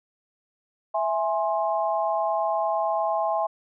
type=chord; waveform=sine; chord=E augmented; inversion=none; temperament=equal with one note detuned; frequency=659.3 / 830.6 / 1056.2 Hz; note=E5 / G#5 / B#5; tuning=0 / 0 / +16 cents; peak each=-25 / -26 / -29 dBFS; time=0.94-3.47 s; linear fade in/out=10 ms; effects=none